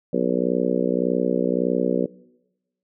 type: harmonic tone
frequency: 61.74 Hz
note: B1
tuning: in tune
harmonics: 3 / 4 / 5 / 6 / 7 / 8 / 9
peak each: -26 / -25 / -28 / -27 / -27 / -25 / -29 dBFS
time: 0.13-2.06 s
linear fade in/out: 5 ms
effects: noise-tail reverb RT60 1.0 s tail -22 dB re dry